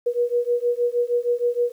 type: beating tone pair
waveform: sine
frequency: 479 / 485.4 Hz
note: A#4 / B4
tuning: +47 / -30 cents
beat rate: 6.4 Hz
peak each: -22 dBFS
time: 0.06-1.72 s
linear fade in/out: 10 ms
effects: 9-bit